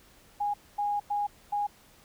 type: tone bursts at uneven times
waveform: sine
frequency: 822 Hz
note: G#5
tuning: 18 cents flat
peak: -26 dBFS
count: 4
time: 0.4-0.54 / 0.78-1 / 1.1-1.27 / 1.52-1.67 s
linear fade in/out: 10 ms
effects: pink hiss -58 dBFS RMS until 2.04 s